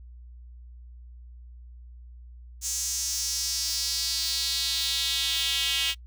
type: tone with high-pass filter sweep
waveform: square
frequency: 149.7 Hz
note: D3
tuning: 33 cents sharp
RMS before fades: -28 dBFS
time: 2.61-5.95 s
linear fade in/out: 50 ms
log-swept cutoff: 6600 to 3000 Hz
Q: 3.5
effects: noise-tail reverb RT60 0.1 s tail -23 dB re dry + added 60 Hz sine -43 dBFS peak until 6.06 s